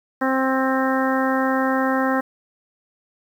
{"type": "harmonic tone", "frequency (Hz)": 263.6, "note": "C4", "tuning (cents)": 13, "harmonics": [1, 2, 3, 4, 5, 6, 7], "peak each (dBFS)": [-21, -24, -26, -27, -28, -29, -29], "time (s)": [0.21, 2.21], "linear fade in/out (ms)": 10, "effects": ["8-bit"]}